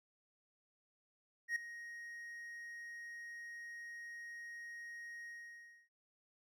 triangle tone with ADSR envelope, 1876 Hz, A#6, 11 cents sharp, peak -30 dBFS, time 1.48-5.89 s, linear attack 79 ms, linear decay 5 ms, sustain -15 dB, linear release 630 ms, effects none

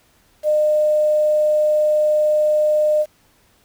sine tone with quantisation, 607 Hz, D#5, 43 cents flat, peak -13 dBFS, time 0.43-3.06 s, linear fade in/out 50 ms, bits 7, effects pink hiss -57 dBFS RMS until 3.64 s

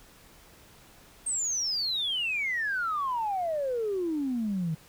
sine exponential sweep, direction down, 8550 to 153.8 Hz, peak -26 dBFS, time 1.26-4.75 s, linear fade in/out 10 ms, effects tanh soft clip ceiling -22 dBFS + pink hiss -55 dBFS RMS until 4.88 s

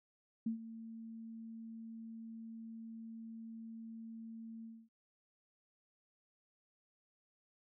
sine tone with ADSR envelope, 225.8 Hz, A3, 45 cents sharp, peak -32 dBFS, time 0.46-4.89 s, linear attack 6 ms, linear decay 110 ms, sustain -14 dB, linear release 250 ms, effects none

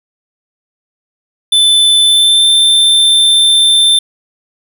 square tone with pitch glide, 3519 to 3562 Hz, A7 to A7, 0 to +21 cents, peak -6 dBFS, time 1.52-3.99 s, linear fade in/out 5 ms, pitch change +21 cents, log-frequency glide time 2.04-2.46 s, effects none

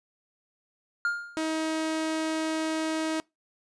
triangle tone with exponential decay, 1409 Hz, F6, 15 cents sharp, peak -20 dBFS, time 1.05-1.51 s, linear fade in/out 1 ms, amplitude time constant 100 ms
sawtooth tone, 317.3 Hz, D#4, 34 cents sharp, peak -23 dBFS, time 1.37-3.2 s, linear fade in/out 0 ms
effects noise-tail reverb RT60 0.2 s tail -24 dB re dry + resampled to 22050 Hz

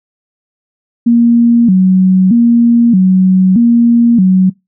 sine tone with vibrato, 209.6 Hz, G#3, 16 cents sharp, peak -4 dBFS, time 1.06-4.5 s, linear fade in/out 10 ms, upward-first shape square, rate 0.8 Hz, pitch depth 200 cents each way, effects noise-tail reverb RT60 0.2 s tail -24 dB re dry

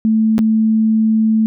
sine tone with dropouts, 220 Hz, A3, in tune, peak -10 dBFS, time 0.05-1.46 s, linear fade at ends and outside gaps 0 ms, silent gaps 0.381-0.39 s, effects none

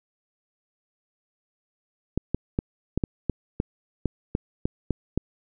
clicks, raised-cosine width 3 ms, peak -10 dBFS, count 12, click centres 2.176 / 2.346 / 2.589 / 2.976 / 3.038 / 3.297 / 3.601 / 4.057 / 4.351 / 4.655 / 4.907 / 5.176 s, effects none

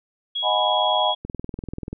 sine tone, 3322 Hz, G#7, in tune, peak -23 dBFS, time 0.35-1.15 s, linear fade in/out 10 ms
sine chord, G# minor seventh, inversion second, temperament equal with one note detuned, 622.3 / 730.2 / 830.6 / 987.8 Hz, D#5 / F#5 / G#5 / B5, 0 / -23 / 0 / 0 cents, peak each -24 dBFS, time 0.42-1.15 s, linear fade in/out 50 ms
click train, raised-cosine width 3 ms, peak -18 dBFS, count 15, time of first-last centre 1.25-1.93 s, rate 20.6 Hz
effects none

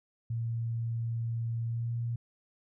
sine tone with pitch glide, 115.5 to 117.65 Hz, A#2 to A#2, -16 to +16 cents, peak -30 dBFS, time 0.3-2.16 s, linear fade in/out 5 ms, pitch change +32 cents, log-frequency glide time 1.65-1.93 s, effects none

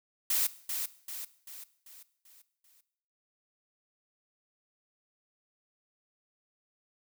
blue noise with echo, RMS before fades -28 dBFS, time 0.3-0.47 s, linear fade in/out 5 ms, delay 390 ms, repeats 6, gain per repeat -6 dB, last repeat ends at 2.81 s, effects noise-tail reverb RT60 0.7 s tail -17 dB re dry

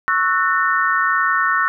sine chord, F# dominant seventh, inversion second, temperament equal with one note detuned, 1108.7 / 1318.5 / 1480 / 1817.9 Hz, C#6 / E6 / F#6 / A#6, 0 / 0 / 0 / -44 cents, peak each -20 dBFS, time 0.08-1.68 s, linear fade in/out 0 ms, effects none

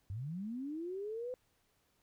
sine linear sweep, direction up, 89.6 to 512 Hz, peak -38 dBFS, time 0.1-1.34 s, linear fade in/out 0 ms, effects pink hiss -75 dBFS RMS until 2.02 s

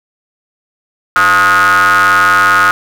square ring-modulated tone, 93.5 Hz, F#2, 19 cents sharp, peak -4 dBFS, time 1.16-2.71 s, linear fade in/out 0 ms, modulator 1350 Hz, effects 7-bit

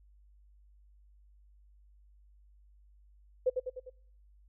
sine tone with echo, 508 Hz, B4, 49 cents sharp, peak -23 dBFS, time 3.46-3.5 s, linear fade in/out 10 ms, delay 100 ms, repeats 4, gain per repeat -5 dB, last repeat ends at 3.9 s, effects noise-tail reverb RT60 0.7 s tail -26 dB re dry + added 50 Hz sine -58 dBFS peak until 4.48 s

